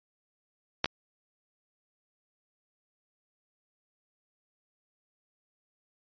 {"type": "clicks", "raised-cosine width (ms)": 0.2, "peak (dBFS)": [-6, -14], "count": 2, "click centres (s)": [0.844, 0.858], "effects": ["resampled to 11025 Hz"]}